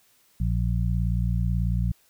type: harmonic tone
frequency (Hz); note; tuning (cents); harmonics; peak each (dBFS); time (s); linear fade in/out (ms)
58.27; A#1; 0; 1 / 2 / 3; -24 / -26 / -29; 0.4-1.92; 5
effects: white hiss -62 dBFS RMS until 2.09 s